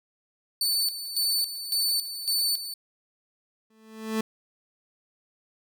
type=tone with tremolo; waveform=sawtooth; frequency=4506 Hz; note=C#8; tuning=28 cents sharp; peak=-20 dBFS; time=0.61-2.74 s; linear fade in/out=2 ms; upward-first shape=square; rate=1.8 Hz; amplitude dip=70%
type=tone with exponential growth; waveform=30% pulse; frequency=220 Hz; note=A3; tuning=in tune; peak=-20 dBFS; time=3.7-4.21 s; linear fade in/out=5 ms; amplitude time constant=110 ms
effects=none